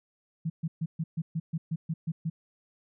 sine tone bursts, 161.9 Hz, E3, 31 cents flat, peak -27 dBFS, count 11, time 0.45-2.3 s, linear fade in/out 10 ms, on 50 ms, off 130 ms, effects none

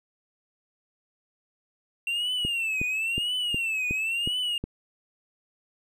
triangle tone with vibrato, 2728 Hz, F7, 41 cents flat, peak -24 dBFS, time 2.07-4.58 s, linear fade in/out 2 ms, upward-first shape triangle, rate 0.97 Hz, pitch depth 180 cents each way
click train, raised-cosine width 3 ms, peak -18 dBFS, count 7, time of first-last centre 2.45-4.64 s, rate 2.74 Hz
effects none

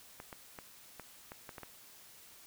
clicks, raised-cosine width 0.5 ms, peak -30 dBFS, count 8, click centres 0.201 / 0.328 / 0.588 / 0.997 / 1.319 / 1.492 / 1.582 / 1.633 s, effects white hiss -57 dBFS RMS until 2.46 s

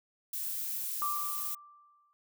violet noise, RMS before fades -36 dBFS, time 0.33-1.55 s, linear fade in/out 5 ms
sine tone with exponential decay, 1176 Hz, D6, 2 cents sharp, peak -29 dBFS, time 1.02-2.13 s, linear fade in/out 0 ms, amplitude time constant 240 ms
effects none

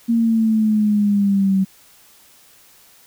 sine exponential sweep, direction down, 233.1 to 190 Hz, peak -13 dBFS, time 0.08-1.65 s, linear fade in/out 20 ms, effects white hiss -50 dBFS RMS until 3.06 s

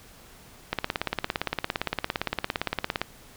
click train, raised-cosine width 0.3 ms, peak -9 dBFS, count 41, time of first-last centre 0.73-3.016 s, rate 17.5 Hz, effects pink hiss -51 dBFS RMS until 3.36 s

